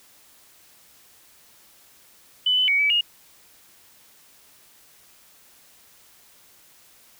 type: tone with pitch steps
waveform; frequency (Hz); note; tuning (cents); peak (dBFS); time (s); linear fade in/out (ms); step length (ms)
sine; 2999 / 3017 / 2250 / 2295 / 2859; F#7 / F#7 / C#7 / D7 / F7; +23 / +33 / +25 / -40 / +40; -17; 2.46-3.01; 5; 110
effects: white hiss -54 dBFS RMS until 7.19 s